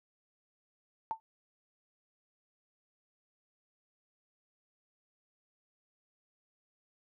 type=tone with exponential decay; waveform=sine; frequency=890 Hz; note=A5; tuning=20 cents sharp; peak=-27 dBFS; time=1.11-1.2 s; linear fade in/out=0 ms; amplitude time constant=18 ms; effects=none